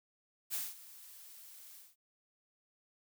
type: noise with ADSR envelope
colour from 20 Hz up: blue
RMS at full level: -36 dBFS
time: 0.5-1.96 s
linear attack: 41 ms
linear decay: 200 ms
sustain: -18 dB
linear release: 190 ms
effects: none